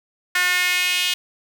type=tone with high-pass filter sweep; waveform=sawtooth; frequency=360.1 Hz; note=F#4; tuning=47 cents flat; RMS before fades=-20 dBFS; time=0.35-1.14 s; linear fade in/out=5 ms; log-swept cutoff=1700 to 3000 Hz; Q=3; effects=none